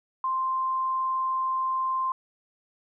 sine tone, 1046.5 Hz, C6, in tune, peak -24 dBFS, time 0.24-2.12 s, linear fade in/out 2 ms, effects none

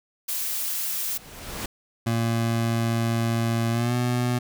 blue noise, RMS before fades -28 dBFS, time 0.28-1.18 s, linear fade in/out 10 ms
pink noise with exponential growth, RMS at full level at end -30 dBFS, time 0.6-1.66 s, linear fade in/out 5 ms, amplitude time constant 230 ms
25% pulse tone with pitch glide, 115.2 to 122.76 Hz, A#2 to B2, -20 to -10 cents, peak -18 dBFS, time 2.06-4.39 s, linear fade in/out 10 ms, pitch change +110 cents, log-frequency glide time 3.71-3.95 s
effects none

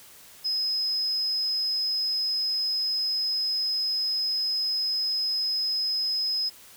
sine tone, 5080 Hz, D#8, 35 cents sharp, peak -24 dBFS, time 0.44-6.5 s, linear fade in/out 20 ms, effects white hiss -50 dBFS RMS until 6.76 s

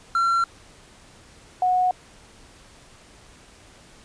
triangle / sine tone pair in turn, 1363 / 732.5 Hz, F6 / F#5, -43 / -18 cents, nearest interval major seventh, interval 1075 cents, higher first, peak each -16 / -17 dBFS, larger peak first, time 0.15-0.44 / 1.62-1.91 s, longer neither, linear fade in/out 2 ms, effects pink hiss -50 dBFS RMS until 4.04 s + resampled to 22050 Hz

